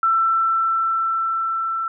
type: tone with level ramp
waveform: sine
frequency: 1337 Hz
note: E6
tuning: 24 cents sharp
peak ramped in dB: -14 to -21 dBFS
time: 0.03-1.88 s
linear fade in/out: 2 ms
effects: none